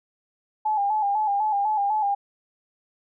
sine tone with vibrato, 830.6 Hz, G#5, in tune, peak -20 dBFS, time 0.65-2.15 s, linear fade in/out 10 ms, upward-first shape square, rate 4 Hz, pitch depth 58 cents each way, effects none

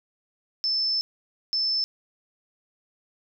sine tone bursts at uneven times, 5274 Hz, E8, in tune, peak -22 dBFS, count 2, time 0.64-1.01 / 1.53-1.84 s, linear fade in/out 0 ms, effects none

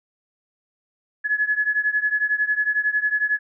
sine beating tone pair, 1696 / 1707 Hz, G#6 / G#6, +36 / +47 cents, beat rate 11 Hz, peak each -21 / -23 dBFS, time 1.24-3.39 s, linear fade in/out 20 ms, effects none

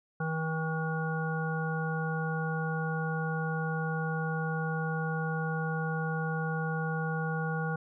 harmonic tone, 160 Hz, D#3, 49 cents sharp, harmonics 1 / 3 / 5 / 7 / 9, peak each -31 / -38 / -39 / -43 / -37 dBFS, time 0.2-7.76 s, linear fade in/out 5 ms, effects none

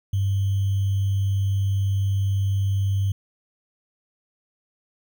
sine tone with sample-and-hold, 98 Hz, G2, in tune, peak -19 dBFS, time 0.13-3.12 s, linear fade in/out 5 ms, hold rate 3150 Hz, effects none

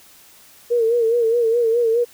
sine tone with vibrato, 464.1 Hz, A#4, 8 cents flat, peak -14 dBFS, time 0.7-2.05 s, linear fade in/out 20 ms, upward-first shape sine, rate 4.8 Hz, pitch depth 70 cents each way, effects white hiss -48 dBFS RMS until 2.13 s

